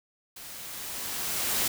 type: noise with level ramp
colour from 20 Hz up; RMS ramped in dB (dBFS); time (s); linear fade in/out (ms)
white; -44 to -26; 0.36-1.68; 5
effects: none